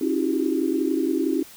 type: tone cluster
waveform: sine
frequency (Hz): 271.8 / 318 / 349 / 382.3 / 399.7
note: C#4 / D#4 / F4 / G4 / G4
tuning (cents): -34 / +38 / -1 / -43 / +34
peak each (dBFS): -25 / -24 / -27 / -31 / -31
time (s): 0.01-1.43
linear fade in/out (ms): 5
effects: white hiss -46 dBFS RMS until 1.56 s